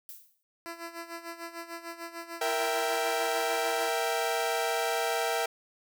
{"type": "noise with exponential decay", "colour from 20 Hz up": "violet", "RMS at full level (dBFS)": -41, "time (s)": [0.09, 0.43], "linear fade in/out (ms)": 0, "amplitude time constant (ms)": 73}
{"type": "tone with tremolo", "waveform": "10% pulse", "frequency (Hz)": 336.3, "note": "E4", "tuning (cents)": 35, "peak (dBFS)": -28, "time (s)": [0.66, 3.89], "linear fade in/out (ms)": 0, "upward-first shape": "sine", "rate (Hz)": 6.7, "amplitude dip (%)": 75}
{"type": "chord", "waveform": "sawtooth", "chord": "E diminished", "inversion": "second", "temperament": "equal", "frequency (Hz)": [466.2, 659.3, 784], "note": ["Bb4", "E5", "G5"], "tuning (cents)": [0, 0, 0], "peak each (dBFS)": -28, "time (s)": [2.41, 5.46], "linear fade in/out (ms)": 5}
{"effects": []}